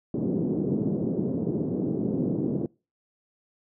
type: band-pass noise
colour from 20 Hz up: pink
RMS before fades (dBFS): -27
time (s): 0.14-2.66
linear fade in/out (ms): 2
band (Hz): 150 to 400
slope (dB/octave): 24
effects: noise-tail reverb RT60 0.3 s tail -23 dB re dry